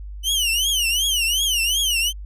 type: tone with vibrato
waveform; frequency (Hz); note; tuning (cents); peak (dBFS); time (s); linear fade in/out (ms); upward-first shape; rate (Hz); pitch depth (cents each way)
sawtooth; 2980; F#7; +12; -15; 0.23-2.13; 50; triangle; 2.7; 210
effects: added 50 Hz sine -31 dBFS peak until 2.25 s + resampled to 32000 Hz